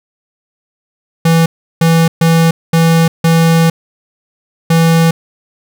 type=tone bursts at uneven times; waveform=square; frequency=164.81 Hz; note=E3; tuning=in tune; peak=-7 dBFS; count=6; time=1.25-1.46 / 1.81-2.08 / 2.21-2.51 / 2.73-3.08 / 3.24-3.7 / 4.7-5.11 s; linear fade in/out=5 ms; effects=none